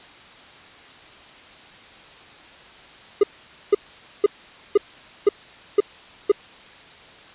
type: tone bursts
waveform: triangle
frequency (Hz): 409.1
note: G#4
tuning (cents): -26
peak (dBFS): -8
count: 7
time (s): 3.21-6.318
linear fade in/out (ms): 5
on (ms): 24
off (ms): 490
effects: white hiss -45 dBFS RMS until 7.34 s + resampled to 8000 Hz